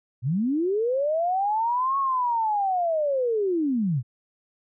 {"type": "linear two-way sweep", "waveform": "sine", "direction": "up then down", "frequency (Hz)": [110, 1108.7, 110], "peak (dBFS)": -21, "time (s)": [0.22, 4.03], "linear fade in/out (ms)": 50, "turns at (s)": 1.98, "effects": []}